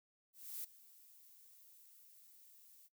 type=noise with ADSR envelope; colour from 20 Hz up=violet; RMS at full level=-44 dBFS; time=0.33-2.89 s; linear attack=310 ms; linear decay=9 ms; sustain=-19 dB; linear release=34 ms; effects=noise-tail reverb RT60 0.1 s tail -17 dB re dry